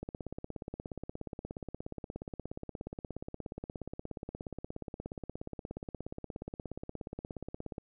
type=click train; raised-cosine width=2 ms; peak=-26 dBFS; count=132; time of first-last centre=0.03-7.781 s; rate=16.9 Hz; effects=none

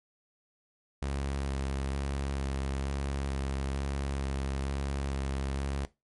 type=tone with vibrato; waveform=sawtooth; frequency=68.4 Hz; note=C#2; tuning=23 cents flat; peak=-27 dBFS; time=1.02-5.85 s; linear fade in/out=0 ms; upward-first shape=square; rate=1.1 Hz; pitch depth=15 cents each way; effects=noise-tail reverb RT60 0.2 s tail -17 dB re dry + MP3 48 kbps

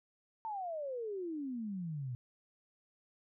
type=exponential sweep; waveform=sine; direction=down; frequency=911 to 119 Hz; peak=-37 dBFS; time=0.45-2.15 s; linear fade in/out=0 ms; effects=none

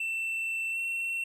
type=tone with pitch glide; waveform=triangle; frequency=2679 to 2712 Hz; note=E7 to E7; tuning=+27 to +49 cents; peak=-28 dBFS; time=0-1.24 s; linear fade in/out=5 ms; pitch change=+22 cents; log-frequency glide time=0.71-0.78 s; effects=none

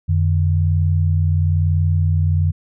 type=tone pair together; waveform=sine; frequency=89.34 / 150.4 Hz; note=F2 / D3; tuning=+40 / +42 cents; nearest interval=major sixth; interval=902 cents; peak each=-14 / -20 dBFS; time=0.08-2.52 s; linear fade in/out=20 ms; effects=none

